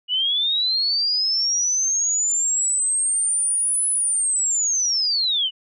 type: linear two-way sweep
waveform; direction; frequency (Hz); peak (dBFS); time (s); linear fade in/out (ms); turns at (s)
sine; up then down; 2905 to 10160 to 2905; -18; 0.08-5.51; 50; 3.89
effects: none